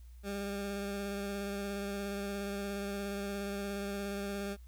20% pulse tone with vibrato, 200 Hz, G3, 35 cents sharp, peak -31 dBFS, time 0.23-4.57 s, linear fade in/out 50 ms, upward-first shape square, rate 17 Hz, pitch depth 14 cents each way, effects added 60 Hz sine -49 dBFS peak until 4.67 s + white hiss -70 dBFS RMS until 4.67 s

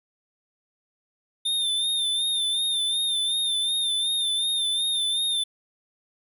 square tone with vibrato, 3607 Hz, A7, 42 cents sharp, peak -23 dBFS, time 1.45-5.44 s, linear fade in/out 10 ms, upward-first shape sine, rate 2.7 Hz, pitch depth 51 cents each way, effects none

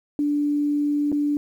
sine tone with dropouts, 292.1 Hz, D4, 9 cents flat, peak -19 dBFS, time 0.19-1.37 s, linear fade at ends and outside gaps 1 ms, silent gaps 1.118-1.125 s, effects 9-bit

